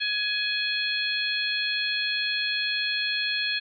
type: harmonic tone with a mistuned harmonic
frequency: 838 Hz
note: G#5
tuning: 15 cents sharp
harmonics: 2 / 3 / 4 / 5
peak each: -30 / -30 / -30 / -30 dBFS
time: 0-3.6 s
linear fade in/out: 20 ms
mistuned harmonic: 5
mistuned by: +20 cents
effects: none